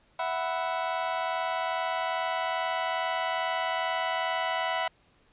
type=chord; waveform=sawtooth; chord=E suspended second; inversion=none; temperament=just; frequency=659.3 / 741.7 / 988.9 Hz; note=E5 / F#5 / B5; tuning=0 / +4 / +2 cents; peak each=-28 dBFS; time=0.19-4.88 s; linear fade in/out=5 ms; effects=pink hiss -64 dBFS RMS until 5.32 s + resampled to 8000 Hz